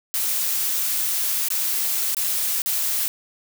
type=noise with dropouts; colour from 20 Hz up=blue; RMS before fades=-23 dBFS; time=0.14-3.08 s; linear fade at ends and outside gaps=0 ms; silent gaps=1.485-1.503 / 2.147-2.168 / 2.619-2.66 s; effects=none